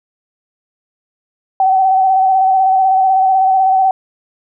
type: tone with vibrato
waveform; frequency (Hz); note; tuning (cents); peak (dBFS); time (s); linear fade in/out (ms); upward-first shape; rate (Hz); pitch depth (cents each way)
sine; 762; G5; -49; -8; 1.6-3.91; 2; square; 16; 24
effects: none